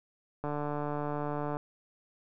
click train, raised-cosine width 1 ms, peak -21 dBFS, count 167, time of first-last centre 0.44-1.569 s, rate 147 Hz, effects none

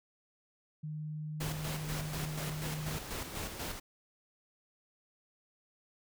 sine tone, 153.1 Hz, D#3, 28 cents flat, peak -37 dBFS, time 0.83-2.98 s, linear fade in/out 10 ms
pink noise with tremolo, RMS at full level -39 dBFS, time 1.4-3.8 s, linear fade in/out 10 ms, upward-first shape square, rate 4.1 Hz, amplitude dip 45%
effects none

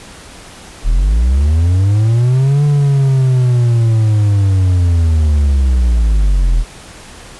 triangle linear two-way sweep, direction up then down, 35.16 to 146.83 to 39.02 Hz, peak -6 dBFS, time 0.83-6.65 s, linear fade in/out 50 ms, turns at 2.64 s, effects pink hiss -35 dBFS RMS until 7.39 s + resampled to 24000 Hz

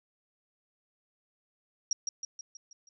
sine tone with echo, 5630 Hz, F8, 13 cents sharp, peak -25 dBFS, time 1.91-1.93 s, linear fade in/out 2 ms, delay 160 ms, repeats 6, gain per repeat -5 dB, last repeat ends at 2.89 s, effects none

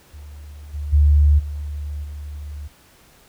sine tone with level steps, 73.42 Hz, D2, in tune, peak -35 / -24 / -10 / -25 / -29 dBFS, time 0.13-2.68 s, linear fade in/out 10 ms, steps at 0.73 / 0.92 / 1.38 / 2.03 s, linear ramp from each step 20 ms, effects pink hiss -52 dBFS RMS until 3.28 s

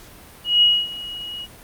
sine tone with ADSR envelope, 2900 Hz, F#7, 35 cents flat, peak -10 dBFS, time 0.44-1.47 s, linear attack 180 ms, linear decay 250 ms, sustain -19 dB, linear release 37 ms, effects pink hiss -44 dBFS RMS until 1.63 s + Opus 48 kbps

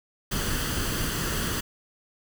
pink noise with comb filter, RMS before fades -28 dBFS, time 0.31-1.61 s, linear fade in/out 10 ms, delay 0.65 ms, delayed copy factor +0.55, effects none

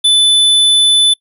square tone, 3500 Hz, A7, 10 cents flat, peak -7 dBFS, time 0.04-1.14 s, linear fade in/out 10 ms, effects noise-tail reverb RT60 0.1 s tail -24 dB re dry + resampled to 32000 Hz

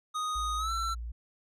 square tone with pitch glide, 1244.5 to 1341.5 Hz, D#6 to E6, 0 to +30 cents, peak -31 dBFS, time 0.14-0.95 s, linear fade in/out 20 ms, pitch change +130 cents, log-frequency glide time 0.57-0.71 s
sine tone, 58 Hz, A#1, 8 cents flat, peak -35 dBFS, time 0.35-1.12 s, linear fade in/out 10 ms
effects low-pass 9000 Hz 12 dB/octave

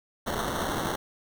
violet noise with sample-and-hold, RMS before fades -30 dBFS, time 0.26-0.96 s, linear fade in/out 10 ms, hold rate 2450 Hz, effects none

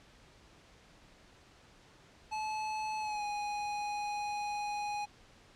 square tone with pitch glide, 863 to 828.8 Hz, A5 to G#5, -34 to -4 cents, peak -35 dBFS, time 2.31-5.06 s, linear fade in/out 20 ms, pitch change -70 cents, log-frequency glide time 2.99-3.24 s, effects pink hiss -60 dBFS RMS until 5.55 s + low-pass 6000 Hz 12 dB/octave

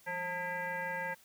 sine tone with frequency modulation, 1261 Hz, D#6, 23 cents sharp, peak -34 dBFS, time 0.06-1.15 s, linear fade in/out 20 ms, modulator 364 Hz, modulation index 2.3, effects white hiss -62 dBFS RMS until 1.24 s

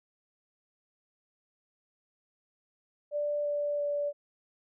sine tone with pitch steps, 587.3 / 583.6 / 579.9 Hz, D5 / D5 / D5, 0 / -11 / -22 cents, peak -28 dBFS, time 3.11-4.13 s, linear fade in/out 50 ms, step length 340 ms, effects none

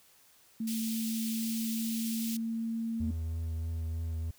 sine tone with pitch glide, 223.9 to 227.2 Hz, A3 to A#3, +30 to -44 cents, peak -31 dBFS, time 0.6-3.11 s, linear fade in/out 5 ms, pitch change +26 cents, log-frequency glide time 0.82-2.86 s
white high-pass noise, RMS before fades -40 dBFS, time 0.67-2.37 s, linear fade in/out 5 ms, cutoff 2600 Hz, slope 24 dB/octave
triangle tone with vibrato, 81.5 Hz, E2, 19 cents flat, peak -30 dBFS, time 3-4.31 s, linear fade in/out 5 ms, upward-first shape triangle, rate 3.2 Hz, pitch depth 21 cents each way
effects white hiss -62 dBFS RMS until 4.38 s

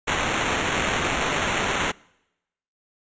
violet noise with sample-and-hold, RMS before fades -24 dBFS, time 0.07-1.92 s, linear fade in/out 10 ms, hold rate 4900 Hz, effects noise-tail reverb RT60 0.9 s tail -25 dB re dry + resampled to 16000 Hz

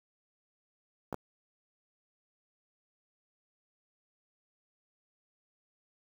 clicks, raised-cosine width 1 ms, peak -21 dBFS, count 2, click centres 1.127 / 1.143 s, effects high-pass 80 Hz 12 dB/octave + 8-bit

